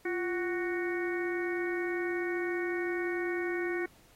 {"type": "harmonic tone with a mistuned harmonic", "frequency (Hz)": 370, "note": "F#4", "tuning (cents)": 0, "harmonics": [1, 2, 3, 4, 5, 6], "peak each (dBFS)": [-31, -44, -47, -41, -39, -41], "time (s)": [0.05, 3.86], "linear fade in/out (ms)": 5, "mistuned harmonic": 1, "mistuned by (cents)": -100, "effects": ["pink hiss -62 dBFS RMS until 4.15 s", "AAC 48 kbps"]}